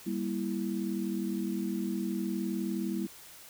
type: chord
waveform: sine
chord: E diminished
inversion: first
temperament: just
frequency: 197.78 / 237.3 / 329.6 Hz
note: G3 / Bb3 / E4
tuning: +16 / +31 / 0 cents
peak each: -33 / -36 / -35 dBFS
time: 0.06-3.07 s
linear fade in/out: 10 ms
effects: white hiss -51 dBFS RMS until 3.49 s